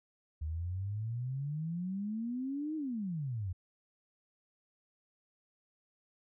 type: exponential two-way sweep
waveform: sine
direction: up then down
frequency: 75 to 318.3 to 86.6 Hz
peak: -34 dBFS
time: 0.41-3.53 s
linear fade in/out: 10 ms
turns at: 2.76 s
effects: none